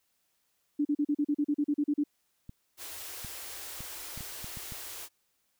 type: tone bursts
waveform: sine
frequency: 292.6 Hz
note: D4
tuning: 6 cents flat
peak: -24 dBFS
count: 13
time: 0.79-2.039 s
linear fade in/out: 10 ms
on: 61 ms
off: 38 ms
type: clicks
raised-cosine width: 5 ms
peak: -31 dBFS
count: 8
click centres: 2.494 / 3.247 / 3.806 / 4.176 / 4.207 / 4.444 / 4.572 / 4.722 s
type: band-stop noise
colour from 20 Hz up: white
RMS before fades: -42 dBFS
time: 2.77-5.09 s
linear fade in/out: 50 ms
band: 110 to 290 Hz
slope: 96 dB/octave
effects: white hiss -75 dBFS RMS until 5.59 s